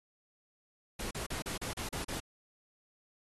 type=noise bursts; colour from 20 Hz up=pink; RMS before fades=-39 dBFS; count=8; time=0.99-2.202 s; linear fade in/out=5 ms; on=120 ms; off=36 ms; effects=AAC 32 kbps